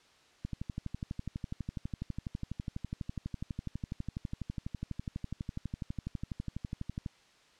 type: click train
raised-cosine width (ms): 5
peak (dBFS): -24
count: 81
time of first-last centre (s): 0.45-7.062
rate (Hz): 12.1
effects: white hiss -63 dBFS RMS until 7.59 s + low-pass 5000 Hz 12 dB/octave